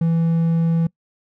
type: tone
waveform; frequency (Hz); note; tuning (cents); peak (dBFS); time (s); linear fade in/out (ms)
triangle; 165.6; E3; +8; -13; 0.01-0.87; 5
effects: noise-tail reverb RT60 0.1 s tail -23 dB re dry